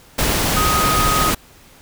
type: tone in noise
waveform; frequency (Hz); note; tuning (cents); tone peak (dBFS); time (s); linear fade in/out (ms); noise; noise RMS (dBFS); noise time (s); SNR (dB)
sine; 1253; D#6; +12; -17; 0.56-1.31; 10; pink; -18; 0.18-1.35; -2
effects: pink hiss -47 dBFS RMS until 1.81 s